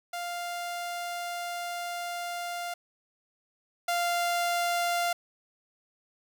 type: tone pair in turn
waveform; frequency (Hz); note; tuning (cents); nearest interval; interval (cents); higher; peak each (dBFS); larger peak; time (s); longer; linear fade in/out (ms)
sawtooth; 698.5 / 695.7; F5 / F5; 0 / -7; unison; 7; first; -29 / -22; second; 0.13-2.74 / 3.88-5.13; first; 5
effects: none